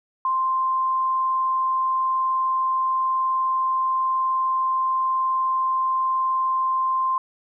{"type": "tone", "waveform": "sine", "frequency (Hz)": 1046.5, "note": "C6", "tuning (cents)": 0, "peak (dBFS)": -19, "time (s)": [0.25, 7.18], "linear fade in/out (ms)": 2, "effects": []}